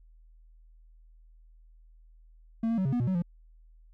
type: tone with pitch steps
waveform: triangle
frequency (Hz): 226.5 / 229.9 / 188.6 / 135 / 243.2 / 121.2 / 187.8 / 172.9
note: A#3 / A#3 / F#3 / C#3 / B3 / B2 / F#3 / F3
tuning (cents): -50 / -24 / +33 / -45 / -26 / -32 / +26 / -17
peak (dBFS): -23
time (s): 2.63-3.222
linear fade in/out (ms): 5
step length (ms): 74
effects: added 40 Hz sine -53 dBFS peak until 3.93 s